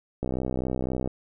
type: click train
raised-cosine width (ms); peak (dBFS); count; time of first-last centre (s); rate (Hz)
2; -15; 55; 0.23-1.075; 63.9
effects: none